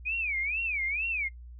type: tone with vibrato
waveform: sine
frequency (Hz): 2398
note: D7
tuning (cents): +36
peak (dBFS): -28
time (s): 0.05-1.29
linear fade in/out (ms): 20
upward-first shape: sine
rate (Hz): 2.2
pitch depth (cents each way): 230
effects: noise-tail reverb RT60 0.1 s tail -19 dB re dry + added 60 Hz sine -43 dBFS peak until 1.59 s